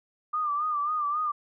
sine tone with vibrato, 1199 Hz, D6, 36 cents sharp, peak -25 dBFS, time 0.33-1.32 s, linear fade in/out 10 ms, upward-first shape sine, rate 3.7 Hz, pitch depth 68 cents each way, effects none

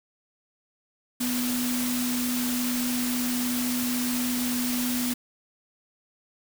sine tone in noise, 246.9 Hz, B3, in tune, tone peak -26 dBFS, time 1.2-5.14 s, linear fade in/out 10 ms, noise white, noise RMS -31 dBFS, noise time 1.2-5.14 s, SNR +2 dB, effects none

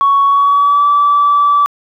sine tone with pitch glide, 1114 to 1156.6 Hz, C#6 to D6, +8 to -27 cents, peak -6 dBFS, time 0.01-1.66 s, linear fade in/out 0 ms, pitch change +65 cents, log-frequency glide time 0.25-0.85 s, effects tanh soft clip ceiling -3 dBFS + 8-bit

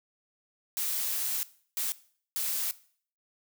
blue noise bursts at uneven times, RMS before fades -31 dBFS, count 3, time 0.77-1.43 / 1.77-1.92 / 2.36-2.71 s, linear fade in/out 0 ms, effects noise-tail reverb RT60 0.5 s tail -18 dB re dry

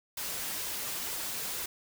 white noise with flanger, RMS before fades -36 dBFS, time 0.17-1.66 s, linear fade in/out 5 ms, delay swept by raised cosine 1.9 to 7.5 ms, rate 2.1 Hz, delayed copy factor +0.5, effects none

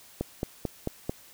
click train, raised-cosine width 2 ms, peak -15 dBFS, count 5, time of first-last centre 0.21-1.095 s, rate 4.52 Hz, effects white hiss -53 dBFS RMS until 1.33 s

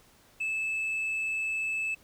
sine tone with tanh clipping, 2617 Hz, E7, 13 cents flat, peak -29 dBFS, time 0.4-1.95 s, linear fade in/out 10 ms, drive 2 dB, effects pink hiss -60 dBFS RMS until 2.03 s

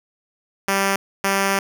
5% pulse tone pair in turn, 196 / 196 Hz, G3 / G3, 0 / 0 cents, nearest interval unison, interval 0 cents, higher neither, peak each -6 dBFS, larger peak neither, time 0.68-0.96 / 1.24-1.59 s, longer second, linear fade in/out 2 ms, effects none

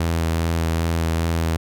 sawtooth tone with vibrato, 82.41 Hz, E2, in tune, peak -15 dBFS, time 0-1.57 s, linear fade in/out 5 ms, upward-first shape sine, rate 2.5 Hz, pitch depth 19 cents each way, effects none

